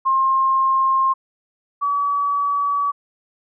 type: tone pair in turn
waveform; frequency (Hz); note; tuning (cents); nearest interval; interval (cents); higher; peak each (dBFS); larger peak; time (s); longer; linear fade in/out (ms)
sine; 1064 / 1140.7; C6 / C#6; +29 / +49; minor second; 120; second; -14 / -17; first; 0.05-1.14 / 1.81-2.92; second; 20
effects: none